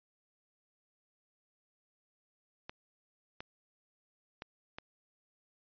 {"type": "clicks", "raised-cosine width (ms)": 0.3, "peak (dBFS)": -26, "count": 4, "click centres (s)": [2.695, 3.405, 4.421, 4.785], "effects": ["resampled to 11025 Hz"]}